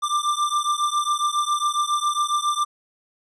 square beating tone pair, 1183 / 1190.3 Hz, D6 / D6, +12 / +23 cents, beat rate 7.3 Hz, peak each -24 dBFS, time 0.02-2.65 s, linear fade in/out 20 ms, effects resampled to 24000 Hz

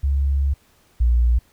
sine tone pair in turn, 69.3 / 59.43 Hz, C#2 / A#1, 0 / +34 cents, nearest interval minor third, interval 266 cents, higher first, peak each -16 / -13 dBFS, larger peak second, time 0.03-0.54 / 1-1.39 s, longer first, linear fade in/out 10 ms, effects pink hiss -58 dBFS RMS until 1.52 s

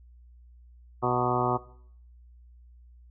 harmonic tone with a mistuned harmonic, 123.47 Hz, B2, in tune, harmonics 1 / 2 / 3 / 4 / 5 / 6 / 7 / 8 / 9 / 10, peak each -32 / -34 / -29 / -35 / -34 / -30 / -33 / -35 / -31 / -34 dBFS, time 1.02-1.58 s, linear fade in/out 20 ms, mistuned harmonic 7, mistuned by +42 cents, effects noise-tail reverb RT60 0.6 s tail -18 dB re dry + added 60 Hz sine -50 dBFS peak until 3.1 s

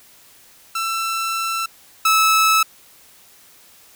sawtooth tone pair in turn, 1337 / 1303.4 Hz, E6 / E6, +24 / -20 cents, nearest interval unison, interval 44 cents, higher first, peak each -17 / -9 dBFS, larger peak second, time 0.75-1.66 / 2.05-2.63 s, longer first, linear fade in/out 5 ms, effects white hiss -49 dBFS RMS until 3.95 s

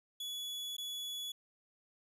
40% pulse tone with dropouts, 3400 Hz, G#7, 40 cents sharp, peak -38 dBFS, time 0.2-1.32 s, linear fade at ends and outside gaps 5 ms, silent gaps 0.768-0.781 s, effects none

